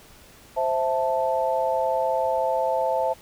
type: chord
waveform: sine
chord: A minor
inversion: first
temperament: equal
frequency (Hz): 523.3 / 659.3 / 880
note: C5 / E5 / A5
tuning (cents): 0 / 0 / 0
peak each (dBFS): -25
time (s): 0.56-3.14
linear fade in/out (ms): 20
effects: pink hiss -50 dBFS RMS until 3.21 s